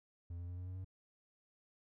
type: tone with pitch steps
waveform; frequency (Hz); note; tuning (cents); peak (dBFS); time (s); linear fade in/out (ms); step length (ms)
triangle; 86 / 87.45 / 88.93 / 90.43 / 91.96 / 93.51; F2 / F2 / F2 / F#2 / F#2 / F#2; -26 / +3 / +32 / -39 / -10 / +19; -40; 0.3-0.846; 5; 91
effects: none